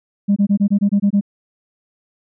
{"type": "tone bursts", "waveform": "sine", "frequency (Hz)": 201.7, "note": "G3", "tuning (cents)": 50, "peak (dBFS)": -9, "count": 9, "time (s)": [0.28, 1.211], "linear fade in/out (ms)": 20, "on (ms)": 83, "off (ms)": 23, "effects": ["tanh soft clip ceiling -8 dBFS"]}